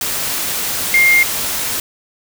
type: tone in noise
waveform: sine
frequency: 2120 Hz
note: C7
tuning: 22 cents sharp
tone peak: -8 dBFS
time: 0.94-1.23 s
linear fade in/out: 2 ms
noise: white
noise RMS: -20 dBFS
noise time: 0.01-1.8 s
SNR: +9 dB
effects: none